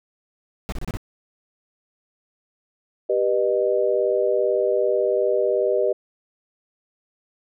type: noise bursts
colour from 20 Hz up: brown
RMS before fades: -27 dBFS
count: 5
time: 0.69-0.971 s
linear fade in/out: 0 ms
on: 33 ms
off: 29 ms
type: chord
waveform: sine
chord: G augmented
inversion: none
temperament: just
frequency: 392 / 490 / 612.5 Hz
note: G4 / B4 / D#5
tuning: 0 / -14 / -27 cents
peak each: -22 dBFS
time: 3.09-5.93 s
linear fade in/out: 10 ms
effects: none